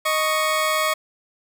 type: tone pair together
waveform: 20% pulse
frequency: 622.6 / 1108.7 Hz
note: D#5 / C#6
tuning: +1 / 0 cents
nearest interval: minor seventh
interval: 999 cents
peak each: -17 dBFS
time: 0.05-0.94 s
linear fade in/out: 10 ms
effects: none